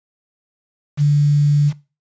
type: tone with quantisation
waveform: sine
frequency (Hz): 145.9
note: D3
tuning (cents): -11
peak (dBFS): -10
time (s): 0.97-1.73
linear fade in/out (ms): 50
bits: 6
effects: noise-tail reverb RT60 0.3 s tail -19 dB re dry + resampled to 16000 Hz